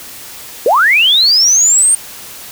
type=linear sweep; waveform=sine; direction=up; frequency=415.3 to 8870 Hz; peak=-6 dBFS; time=0.66-1.95 s; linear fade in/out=2 ms; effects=white hiss -31 dBFS RMS until 2.51 s